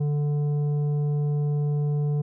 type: tone with tanh clipping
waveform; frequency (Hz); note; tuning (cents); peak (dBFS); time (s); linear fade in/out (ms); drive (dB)
triangle; 146.83; D3; 0; -23; 0-2.22; 10; 12
effects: none